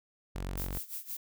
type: tone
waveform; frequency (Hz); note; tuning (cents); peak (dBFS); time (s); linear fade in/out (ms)
sawtooth; 46.26; F#1; 0; -31; 0.35-0.79; 10
type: noise with tremolo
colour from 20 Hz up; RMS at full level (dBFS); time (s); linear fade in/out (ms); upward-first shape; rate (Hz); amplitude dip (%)
violet; -38; 0.57-1.17; 5; sine; 5.8; 85
effects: none